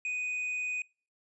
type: tone with hard clipping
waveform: sine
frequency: 2489 Hz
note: D#7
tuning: in tune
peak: -32 dBFS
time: 0.05-0.82 s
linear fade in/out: 2 ms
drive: 3 dB
effects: noise-tail reverb RT60 0.4 s tail -26 dB re dry + resampled to 22050 Hz